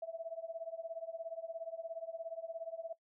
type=tone with tremolo; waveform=sine; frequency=659.3 Hz; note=E5; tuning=in tune; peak=-36 dBFS; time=0.02-2.93 s; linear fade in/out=5 ms; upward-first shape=triangle; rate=17 Hz; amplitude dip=90%; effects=noise-tail reverb RT60 0.1 s tail -19 dB re dry